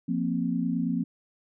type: chord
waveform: sine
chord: F suspended fourth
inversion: none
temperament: just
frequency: 174.61 / 232.8 / 261.9 Hz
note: F3 / Bb3 / C4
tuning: 0 / -2 / +2 cents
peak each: -29 dBFS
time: 0.08-1.04 s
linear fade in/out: 10 ms
effects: none